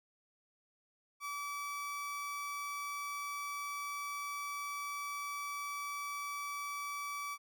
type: tone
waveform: 30% pulse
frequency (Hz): 1151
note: D6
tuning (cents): -35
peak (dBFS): -36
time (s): 1.2-7.38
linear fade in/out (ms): 50
effects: none